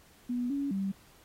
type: tone with pitch steps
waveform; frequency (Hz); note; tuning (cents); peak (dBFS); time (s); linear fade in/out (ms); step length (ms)
sine; 244.5 / 280.5 / 194.6; B3 / C#4 / G3; -17 / +21 / -12; -29; 0.29-0.92; 10; 210
effects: pink hiss -60 dBFS RMS until 1.24 s + AAC 48 kbps